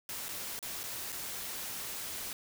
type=noise with dropouts; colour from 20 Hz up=white; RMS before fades=-40 dBFS; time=0.09-2.33 s; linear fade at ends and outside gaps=1 ms; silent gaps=0.284-0.289 / 0.591-0.627 / 0.833-0.838 / 1.121-1.126 s; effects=none